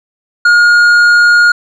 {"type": "tone with tanh clipping", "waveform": "sine", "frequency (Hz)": 1428, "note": "F6", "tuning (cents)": 38, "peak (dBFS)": -5, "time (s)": [0.45, 1.52], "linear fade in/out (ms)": 5, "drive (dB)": 7, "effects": []}